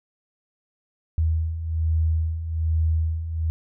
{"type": "beating tone pair", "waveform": "sine", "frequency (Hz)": [79.5, 80.7], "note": ["D#2", "E2"], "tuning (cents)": [38, -36], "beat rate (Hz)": 1.2, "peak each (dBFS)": [-27, -21], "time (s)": [1.18, 3.5], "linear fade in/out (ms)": 0, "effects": []}